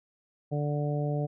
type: harmonic tone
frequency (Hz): 146.83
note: D3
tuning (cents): 0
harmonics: 1 / 2 / 3 / 4 / 5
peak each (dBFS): -28 / -37 / -36 / -36 / -40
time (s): 0.51-1.27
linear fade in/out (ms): 20
effects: none